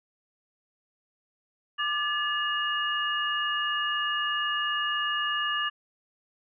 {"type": "tone cluster", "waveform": "sine", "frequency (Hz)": [1189, 1717, 2863], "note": ["D6", "A6", "F7"], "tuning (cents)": [21, -43, 42], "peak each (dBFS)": -30, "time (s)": [1.78, 5.7], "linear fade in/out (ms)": 20, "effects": []}